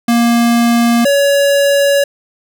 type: tone pair in turn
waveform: square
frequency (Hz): 235.2 / 563.3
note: A#3 / C#5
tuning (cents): +16 / +28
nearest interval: octave + minor third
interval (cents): 1512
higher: second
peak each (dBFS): -9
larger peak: neither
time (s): 0.08-1.05 / 1.05-2.04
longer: second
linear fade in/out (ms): 5
effects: none